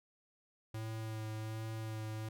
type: tone with vibrato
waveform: square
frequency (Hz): 110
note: A2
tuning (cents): 0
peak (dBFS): -40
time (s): 0.74-2.29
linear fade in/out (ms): 5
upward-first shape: sine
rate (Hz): 1.3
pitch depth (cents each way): 17
effects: none